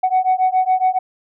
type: beating tone pair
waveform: sine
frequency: 742 / 749.2 Hz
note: F#5 / F#5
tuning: +5 / +21 cents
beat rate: 7.2 Hz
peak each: -15 dBFS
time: 0.03-0.99 s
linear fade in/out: 10 ms
effects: tanh soft clip ceiling -9 dBFS